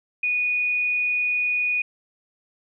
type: tone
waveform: sine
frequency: 2467 Hz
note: D#7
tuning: 15 cents flat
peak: -20 dBFS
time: 0.23-1.82 s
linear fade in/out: 5 ms
effects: none